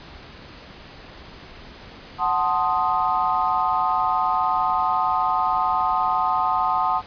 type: chord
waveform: sine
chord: F# diminished seventh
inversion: none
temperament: equal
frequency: 740 / 880 / 1046.5 / 1244.5 Hz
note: F#5 / A5 / C6 / Eb6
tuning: 0 / 0 / 0 / 0 cents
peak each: -24 dBFS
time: 2.18-7.02 s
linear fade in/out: 50 ms
effects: pink hiss -42 dBFS RMS until 7.06 s + resampled to 11025 Hz